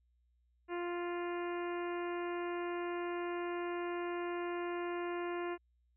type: harmonic tone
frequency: 349.2 Hz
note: F4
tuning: in tune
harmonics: 1 / 2 / 3 / 4 / 5 / 6 / 7 / 8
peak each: -37 / -45 / -45 / -50 / -50 / -53 / -54 / -56 dBFS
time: 0.68-5.58 s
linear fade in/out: 50 ms
effects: added 60 Hz sine -70 dBFS peak until 5.96 s